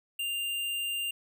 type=tone; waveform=square; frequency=2794 Hz; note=F7; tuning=in tune; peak=-31 dBFS; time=0.19-1.11 s; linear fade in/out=5 ms; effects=none